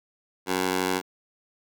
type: tone with high-pass filter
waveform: 15% pulse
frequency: 92.6 Hz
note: F#2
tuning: 2 cents sharp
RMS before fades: -26 dBFS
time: 0.46-1.02 s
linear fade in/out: 50 ms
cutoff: 380 Hz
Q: 0.79
effects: none